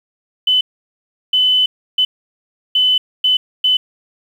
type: tone bursts at uneven times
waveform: sine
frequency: 3017 Hz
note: F#7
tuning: 33 cents sharp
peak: -10 dBFS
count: 6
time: 0.47-0.61 / 1.33-1.66 / 1.98-2.05 / 2.75-2.98 / 3.24-3.37 / 3.64-3.77 s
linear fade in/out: 5 ms
effects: 7-bit